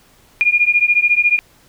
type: beating tone pair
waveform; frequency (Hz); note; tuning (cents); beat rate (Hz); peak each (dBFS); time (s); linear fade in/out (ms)
sine; 2419 / 2433; D#7 / D#7; -49 / -39; 14; -14 / -14; 0.41-1.39; 0
effects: pink hiss -51 dBFS RMS until 1.68 s